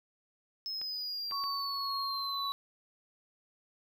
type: exponential sweep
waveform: triangle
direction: down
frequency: 5210 to 3922 Hz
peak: -34 dBFS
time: 0.66-2.52 s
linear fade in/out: 0 ms
type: clicks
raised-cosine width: 0.3 ms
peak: -32 dBFS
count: 3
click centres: 0.815 / 1.311 / 1.439 s
type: tone with tremolo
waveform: sine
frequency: 1108.7 Hz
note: C#6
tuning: in tune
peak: -34 dBFS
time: 1.32-2.52 s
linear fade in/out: 0 ms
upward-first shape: sine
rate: 1.9 Hz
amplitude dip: 30%
effects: none